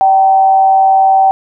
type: tone with frequency modulation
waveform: sine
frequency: 770 Hz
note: G5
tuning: 31 cents flat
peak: -5 dBFS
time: 0.01-1.31 s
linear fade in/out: 0 ms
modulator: 161 Hz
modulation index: 0.25
effects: none